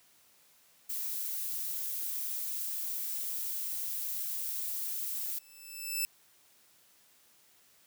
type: noise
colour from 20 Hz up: violet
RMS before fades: -36 dBFS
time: 0.89-5.39 s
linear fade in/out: 10 ms
type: tone with exponential growth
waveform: 5% pulse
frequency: 2637 Hz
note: E7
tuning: in tune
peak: -19 dBFS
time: 5.22-6.05 s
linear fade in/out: 0 ms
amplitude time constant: 180 ms
effects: white hiss -64 dBFS RMS until 7.86 s + high-pass 80 Hz 12 dB/octave